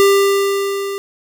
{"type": "tone with level ramp", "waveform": "square", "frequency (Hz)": 396.6, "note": "G4", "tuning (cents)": 20, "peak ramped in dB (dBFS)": [-8, -22], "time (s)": [0, 0.98], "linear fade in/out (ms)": 0, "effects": []}